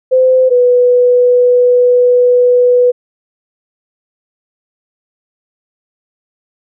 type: tone pair in turn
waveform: sine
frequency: 515 / 493 Hz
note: C5 / B4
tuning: -28 / -3 cents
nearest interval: minor second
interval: 75 cents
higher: first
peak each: -5 dBFS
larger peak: neither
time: 0.11-0.5 / 0.5-2.92 s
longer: second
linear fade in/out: 20 ms
effects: none